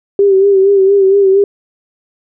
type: tone with vibrato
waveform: sine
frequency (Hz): 392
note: G4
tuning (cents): 0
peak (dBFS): -5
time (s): 0.19-1.44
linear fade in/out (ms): 2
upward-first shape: sine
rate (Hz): 4.3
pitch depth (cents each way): 50
effects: none